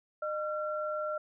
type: tone pair together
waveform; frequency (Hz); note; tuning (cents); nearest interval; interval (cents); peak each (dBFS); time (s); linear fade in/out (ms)
sine; 610 / 1363.9; D#5 / F6; -34 / -41; octave + major second; 1393; -33 / -36; 0.22-1.18; 5
effects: none